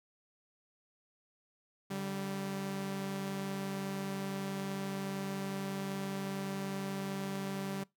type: tone pair together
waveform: sawtooth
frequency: 144 / 194.78 Hz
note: D3 / G3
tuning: -34 / -11 cents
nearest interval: perfect fourth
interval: 523 cents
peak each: -39 / -33 dBFS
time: 1.9-7.84 s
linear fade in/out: 10 ms
effects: noise-tail reverb RT60 0.2 s tail -24 dB re dry